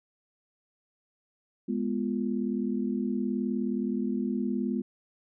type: chord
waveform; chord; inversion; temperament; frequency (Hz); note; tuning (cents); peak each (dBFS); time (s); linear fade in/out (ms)
sine; F diminished; first; equal; 207.7 / 246.9 / 349.2; Ab3 / Cb4 / F4; 0 / 0 / 0; -30 / -30 / -35; 1.68-4.82; 10
effects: none